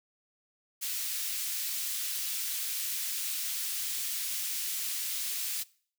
white high-pass noise, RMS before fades -34 dBFS, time 0.81-5.64 s, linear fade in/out 20 ms, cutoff 2500 Hz, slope 12 dB/octave, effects noise-tail reverb RT60 0.5 s tail -22 dB re dry

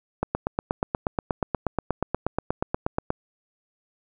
click train, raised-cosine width 1 ms, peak -9 dBFS, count 25, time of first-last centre 0.23-3.104 s, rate 8.35 Hz, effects none

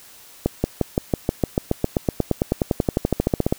accelerating click train, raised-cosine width 2 ms, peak -4 dBFS, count 29, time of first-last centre 0.46-3.525 s, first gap 180 ms, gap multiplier 0.96, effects white hiss -46 dBFS RMS until 3.58 s

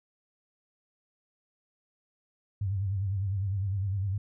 sine tone with vibrato, 97.8 Hz, G2, 4 cents flat, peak -27 dBFS, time 2.61-4.18 s, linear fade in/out 5 ms, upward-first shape sine, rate 9.9 Hz, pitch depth 94 cents each way, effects none

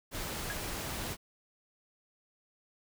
pink noise, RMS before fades -38 dBFS, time 0.11-1.17 s, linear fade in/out 50 ms
sine tone with exponential decay, 1661.2 Hz, G#6, in tune, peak -32 dBFS, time 0.5-0.58 s, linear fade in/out 0 ms, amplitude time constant 17 ms
effects none

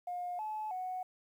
sine tone with pitch steps, 713 / 860 / 739 Hz, F5 / A5 / F#5, +36 / -40 / -2 cents, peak -35 dBFS, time 0.07-1.03 s, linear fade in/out 5 ms, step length 320 ms, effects tanh soft clip ceiling -31 dBFS + 11-bit

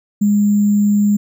sine tone with sample-and-hold, 205.7 Hz, G#3, 16 cents flat, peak -10 dBFS, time 0.21-1.17 s, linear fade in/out 10 ms, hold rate 7350 Hz, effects none

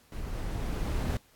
brown noise with level ramp, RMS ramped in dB -37 to -28 dBFS, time 0.12-1.17 s, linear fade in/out 2 ms, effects pink hiss -62 dBFS RMS until 1.35 s + AAC 64 kbps

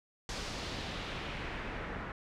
pink noise with low-pass filter sweep, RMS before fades -40 dBFS, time 0.29-2.12 s, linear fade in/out 2 ms, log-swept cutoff 5900 to 1600 Hz, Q 1.4, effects none

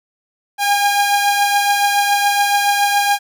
sawtooth beating tone pair, 810 / 817.1 Hz, G#5 / G#5, -43 / -28 cents, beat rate 7.1 Hz, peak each -10 / -17 dBFS, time 0.58-3.19 s, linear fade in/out 50 ms, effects none

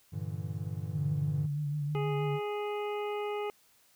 triangle chord, E half-diminished seventh, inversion first, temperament equal with one note detuned, 98 / 116.07 / 146.83 / 164.81 Hz, G2 / Bb2 / D3 / E3, 0 / -7 / 0 / 0 cents, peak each -36 / -38 / -38 / -39 dBFS, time 0.12-1.47 s, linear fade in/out 20 ms
sine tone with vibrato, 146.83 Hz, D3, in tune, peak -30 dBFS, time 0.93-2.4 s, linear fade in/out 50 ms, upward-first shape sine, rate 6.3 Hz, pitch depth 44 cents each way
harmonic tone, 415.3 Hz, G#4, in tune, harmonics 1 / 2 / 3 / 5 / 6 / 7, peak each -33 / -39 / -43 / -47 / -49 / -50 dBFS, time 1.95-3.5 s, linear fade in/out 0 ms
effects white hiss -65 dBFS RMS until 3.95 s

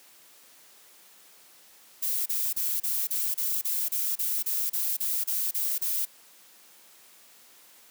violet noise bursts, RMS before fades -28 dBFS, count 15, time 2.02-6.054 s, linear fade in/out 10 ms, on 240 ms, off 31 ms, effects white hiss -55 dBFS RMS until 7.9 s + high-pass 200 Hz 12 dB/octave

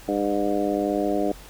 harmonic tone with a mistuned harmonic, 101.3 Hz, G#2, 43 cents flat, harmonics 2 / 3 / 4 / 5 / 6 / 7, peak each -31 / -25 / -28 / -30 / -28 / -30 dBFS, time 0.08-1.32 s, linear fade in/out 5 ms, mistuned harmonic 7, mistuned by +25 cents, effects added 47 Hz sine -46 dBFS peak until 1.49 s + pink hiss -46 dBFS RMS until 1.49 s

